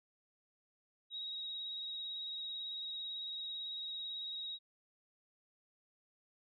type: tone with vibrato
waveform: sine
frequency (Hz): 3800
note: A#7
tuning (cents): +33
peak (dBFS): -40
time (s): 1.1-4.59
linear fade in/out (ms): 50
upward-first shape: triangle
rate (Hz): 18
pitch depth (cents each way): 29
effects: none